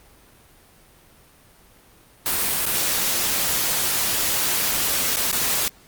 white noise with dropouts, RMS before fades -22 dBFS, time 2.26-5.68 s, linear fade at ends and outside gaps 0 ms, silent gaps 2.655-2.664 / 5.16-5.169 / 5.314-5.328 s, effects pink hiss -52 dBFS RMS until 5.87 s + Opus 32 kbps

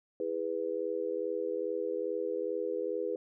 sine chord, E major, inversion none, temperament just, 329.6 / 412 / 494.4 Hz, E4 / G#4 / B4, 0 / -14 / +2 cents, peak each -39 / -35 / -34 dBFS, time 0.2-3.16 s, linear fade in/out 2 ms, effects none

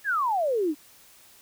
sine exponential sweep, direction down, 1770 to 281.8 Hz, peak -22 dBFS, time 0.04-0.75 s, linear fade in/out 50 ms, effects white hiss -54 dBFS RMS until 1.41 s

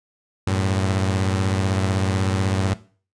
sawtooth beating tone pair, 94.9 / 110.9 Hz, F#2 / A2, +44 / +14 cents, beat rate 16 Hz, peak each -16 / -22 dBFS, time 0.47-2.74 s, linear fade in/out 5 ms, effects noise-tail reverb RT60 0.4 s tail -17 dB re dry + resampled to 22050 Hz

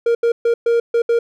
triangle tone bursts at uneven times, 467.7 Hz, A#4, 6 cents sharp, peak -10 dBFS, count 6, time 0.06-0.15 / 0.23-0.32 / 0.45-0.54 / 0.66-0.8 / 0.94-1.02 / 1.09-1.19 s, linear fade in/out 5 ms, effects none

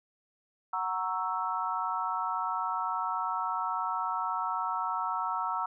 sine chord, F# dominant seventh, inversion none, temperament equal, 740 / 932.3 / 1108.7 / 1318.5 Hz, F#5 / A#5 / C#6 / E6, 0 / 0 / 0 / 0 cents, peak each -37 / -33 / -37 / -33 dBFS, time 0.73-5.66 s, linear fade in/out 5 ms, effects none

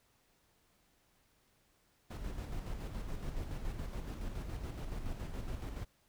brown noise with tremolo, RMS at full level -39 dBFS, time 2.1-5.85 s, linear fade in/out 10 ms, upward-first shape square, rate 7.1 Hz, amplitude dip 40%, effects pink hiss -72 dBFS RMS until 6.08 s

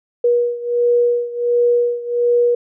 sine beating tone pair, 480.1 / 481.5 Hz, B4 / B4, -49 / -44 cents, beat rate 1.4 Hz, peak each -15 / -18 dBFS, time 0.24-2.55 s, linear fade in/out 5 ms, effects none

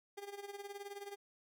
30% pulse tone with tremolo, 403.1 Hz, G4, 48 cents sharp, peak -40 dBFS, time 0.17-1.16 s, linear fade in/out 10 ms, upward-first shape sine, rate 19 Hz, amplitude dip 75%, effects none

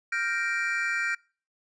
triangle chord, G minor seventh, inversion third, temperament equal, 1396.9 / 1568 / 1864.7 / 2349 Hz, F6 / G6 / Bb6 / D7, 0 / 0 / 0 / 0 cents, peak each -30 dBFS, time 0.12-1.15 s, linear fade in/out 5 ms, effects noise-tail reverb RT60 0.4 s tail -25 dB re dry + resampled to 22050 Hz

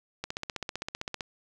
click train, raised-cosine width 0.2 ms, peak -16 dBFS, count 16, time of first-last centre 0.24-1.208 s, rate 15.5 Hz, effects none

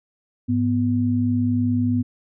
sine tone pair together, 103.81 / 246.9 Hz, G#2 / B3, 0 / 0 cents, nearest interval octave + minor third, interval 1500 cents, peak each -22 / -19 dBFS, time 0.48-2.03 s, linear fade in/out 20 ms, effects none

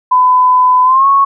sine tone with pitch glide, 1006 to 1103.4 Hz, B5 to C#6, +32 to -8 cents, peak -5 dBFS, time 0.11-1.25 s, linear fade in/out 10 ms, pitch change +160 cents, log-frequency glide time 0.84-1.07 s, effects none

